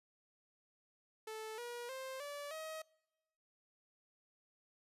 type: tone with pitch steps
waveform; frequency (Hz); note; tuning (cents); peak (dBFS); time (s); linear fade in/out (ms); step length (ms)
sawtooth; 437.6 / 480 / 526.4 / 577.4 / 633.3; A4 / B4 / C5 / D5 / D#5; -9 / -49 / +10 / -30 / +30; -40; 1.27-2.82; 5; 310
effects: noise-tail reverb RT60 1.0 s tail -25 dB re dry + resampled to 32000 Hz